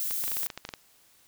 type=noise; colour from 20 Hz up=violet; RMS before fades=-31 dBFS; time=0-0.47 s; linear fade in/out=0 ms
type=clicks; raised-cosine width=0.2 ms; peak=-19 dBFS; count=12; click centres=0.11 / 0.239 / 0.279 / 0.317 / 0.369 / 0.432 / 0.463 / 0.502 / 0.576 / 0.651 / 0.69 / 0.738 s
effects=white hiss -61 dBFS RMS until 1.27 s